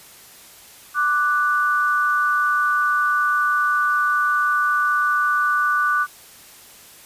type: tone pair together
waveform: sine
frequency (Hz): 1174.7 / 1480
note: D6 / F#6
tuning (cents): 0 / 0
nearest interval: major third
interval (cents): 400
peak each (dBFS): -19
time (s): 0.94-6.07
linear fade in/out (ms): 50
effects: white hiss -45 dBFS RMS until 7.05 s + resampled to 32000 Hz